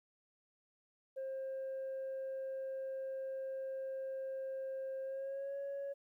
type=tone with pitch glide; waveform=sine; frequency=532 to 557.2 Hz; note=C5 to C#5; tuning=+29 to +9 cents; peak=-37 dBFS; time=1.16-5.94 s; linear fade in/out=20 ms; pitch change=+80 cents; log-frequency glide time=5.03-5.57 s; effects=tanh soft clip ceiling -37 dBFS + 13-bit